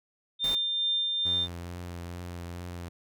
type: tone with tremolo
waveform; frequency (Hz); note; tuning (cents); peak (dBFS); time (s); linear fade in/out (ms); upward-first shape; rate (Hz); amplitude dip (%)
sine; 3600; A7; +39; -24; 0.39-1.48; 50; sine; 2.4; 30
type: noise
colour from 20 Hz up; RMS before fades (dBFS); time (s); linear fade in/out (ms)
pink; -39; 0.44-0.55; 2
type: tone with vibrato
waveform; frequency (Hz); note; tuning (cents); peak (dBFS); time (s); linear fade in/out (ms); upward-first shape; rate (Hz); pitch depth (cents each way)
sawtooth; 87.31; F2; 0; -33; 1.25-2.89; 10; triangle; 2.3; 28
effects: none